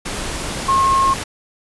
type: tone in noise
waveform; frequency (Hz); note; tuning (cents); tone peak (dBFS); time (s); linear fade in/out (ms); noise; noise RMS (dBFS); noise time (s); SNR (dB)
sine; 1077; C6; +50; -12; 0.68-1.14; 10; pink; -25; 0.05-1.24; +10
effects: resampled to 24000 Hz